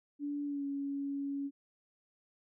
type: tone with pitch glide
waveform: sine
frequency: 288.7 to 279.8 Hz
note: D4 to C#4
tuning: -30 to +16 cents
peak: -34 dBFS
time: 0.19-1.51 s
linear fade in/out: 50 ms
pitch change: -54 cents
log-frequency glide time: 0.45-0.65 s
effects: none